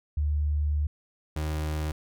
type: tone pair in turn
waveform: sine / 35% pulse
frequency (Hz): 74.2 / 77.01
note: D2 / D#2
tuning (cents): +18 / -17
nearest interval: minor second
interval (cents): 65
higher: second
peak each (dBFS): -23 / -26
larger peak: first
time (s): 0.17-0.87 / 1.36-1.92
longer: first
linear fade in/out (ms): 5
effects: none